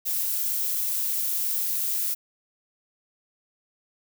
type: noise with amplitude modulation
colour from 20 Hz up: violet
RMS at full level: -25 dBFS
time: 0.05-2.15 s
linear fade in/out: 20 ms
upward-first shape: sine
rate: 178 Hz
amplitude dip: 35%
effects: none